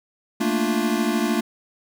square chord, Bb major seventh, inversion third, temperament equal, 220 / 233.1 / 293.7 / 349.2 Hz, A3 / Bb3 / D4 / F4, 0 / 0 / 0 / 0 cents, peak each -25 / -26 / -27 / -27 dBFS, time 0.4-1.41 s, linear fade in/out 10 ms, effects none

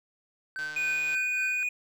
triangle tone with tremolo, 1538 Hz, G6, 33 cents flat, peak -28 dBFS, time 0.56-1.63 s, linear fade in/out 0 ms, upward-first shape triangle, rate 3.7 Hz, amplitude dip 75%
click train, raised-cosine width 0.2 ms, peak -27 dBFS, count 85, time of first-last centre 0.59-1.146 s, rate 151 Hz
triangle tone, 2466 Hz, D#7, 16 cents flat, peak -25 dBFS, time 0.76-1.69 s, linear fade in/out 5 ms
effects none

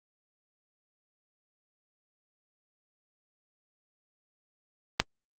click, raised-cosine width 0.2 ms, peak -3 dBFS, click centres 5 s, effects Opus 32 kbps

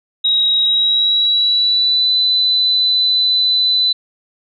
sine tone with pitch glide, 3816 to 4003 Hz, A#7 to B7, +40 to +23 cents, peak -11 dBFS, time 0.24-3.93 s, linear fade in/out 10 ms, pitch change +83 cents, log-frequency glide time 0.63-2.13 s, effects none

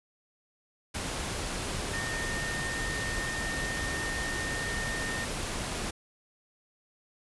sine tone in noise, 1830 Hz, A#6, 32 cents flat, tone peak -34 dBFS, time 1.93-5.25 s, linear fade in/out 10 ms, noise pink, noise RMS -34 dBFS, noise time 0.94-5.91 s, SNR -3 dB, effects resampled to 24000 Hz

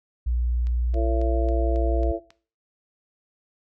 sine tone, 60 Hz, B1, 49 cents flat, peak -21 dBFS, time 0.26-2.12 s, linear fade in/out 10 ms
click train, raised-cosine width 0.2 ms, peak -30 dBFS, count 7, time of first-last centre 0.67-2.305 s, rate 3.67 Hz
harmonic tone, 112.2 Hz, A2, 34 cents sharp, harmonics 3 / 4 / 5 / 6, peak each -28 / -31 / -32 / -30 dBFS, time 0.93-2.2 s, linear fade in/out 50 ms
effects noise-tail reverb RT60 0.4 s tail -17 dB re dry

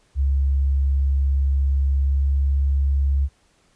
sine tone with pitch glide, 68.6 to 69.12 Hz, C#2 to C#2, -17 to -4 cents, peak -16 dBFS, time 0.15-3.29 s, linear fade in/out 50 ms, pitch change +13 cents, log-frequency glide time 2.02-2.27 s, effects pink hiss -61 dBFS RMS until 3.75 s + resampled to 22050 Hz

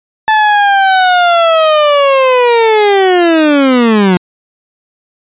30% pulse linear sweep, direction down, 876 to 175.7 Hz, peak -3 dBFS, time 0.28-4.17 s, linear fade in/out 0 ms, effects resampled to 8000 Hz

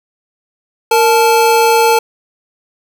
square tone pair together, 462.5 / 871 Hz, A#4 / A5, -14 / -18 cents, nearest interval major seventh, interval 1096 cents, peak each -11 dBFS, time 0.91-1.99 s, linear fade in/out 5 ms, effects none

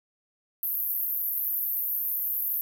white band-pass noise, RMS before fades -29 dBFS, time 0.63-2.61 s, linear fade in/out 0 ms, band 12000 to 15000 Hz, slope 96 dB/octave, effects none

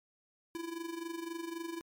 square tone with amplitude modulation, 334.2 Hz, E4, 24 cents sharp, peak -36 dBFS, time 0.55-1.81 s, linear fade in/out 0 ms, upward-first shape sine, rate 23.8 Hz, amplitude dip 70%, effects MP3 96 kbps

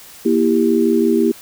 sine chord, E diminished, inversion second, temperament just, 237.3 / 329.6 / 395.6 Hz, Bb3 / E4 / G4, +31 / 0 / +16 cents, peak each -16 dBFS, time 0.25-1.32 s, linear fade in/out 10 ms, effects white hiss -40 dBFS RMS until 1.41 s

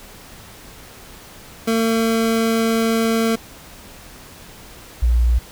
25% pulse / sine tone pair in turn, 226.1 / 59.39 Hz, A3 / A#1, +47 / +33 cents, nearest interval octave + major seventh, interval 2314 cents, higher first, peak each -12 dBFS, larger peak neither, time 1.67-3.36 / 5.02-5.39 s, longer first, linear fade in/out 10 ms, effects pink hiss -41 dBFS RMS until 5.51 s

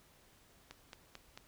click train, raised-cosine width 0.2 ms, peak -30 dBFS, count 4, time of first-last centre 0.71-1.375 s, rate 4.51 Hz, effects pink hiss -65 dBFS RMS until 1.47 s

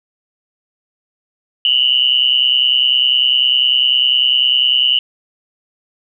sine tone with amplitude modulation, 2942 Hz, F#7, 11 cents flat, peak -6 dBFS, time 1.65-4.99 s, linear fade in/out 2 ms, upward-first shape sine, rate 130 Hz, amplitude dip 95%, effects none

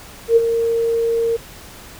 sine tone with ADSR envelope, 460.9 Hz, A#4, 20 cents flat, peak -6 dBFS, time 0.28-1.37 s, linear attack 84 ms, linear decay 26 ms, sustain -9 dB, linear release 14 ms, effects pink hiss -39 dBFS RMS until 1.99 s

